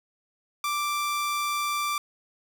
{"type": "tone", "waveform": "sawtooth", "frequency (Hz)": 1175, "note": "D6", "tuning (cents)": 1, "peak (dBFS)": -22, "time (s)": [0.64, 1.98], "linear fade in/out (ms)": 2, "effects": []}